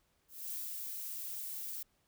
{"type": "noise with ADSR envelope", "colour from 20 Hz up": "violet", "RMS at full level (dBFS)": -40, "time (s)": [0.28, 1.83], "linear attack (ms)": 240, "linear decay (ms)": 180, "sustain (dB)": -2, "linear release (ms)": 6, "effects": ["pink hiss -75 dBFS RMS until 2.07 s"]}